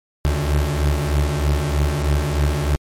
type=beating tone pair; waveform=30% pulse; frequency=70.9 / 74.1 Hz; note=C#2 / D2; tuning=+40 / +16 cents; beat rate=3.2 Hz; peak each=-18 / -16 dBFS; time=0.25-2.76 s; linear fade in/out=0 ms; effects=MP3 64 kbps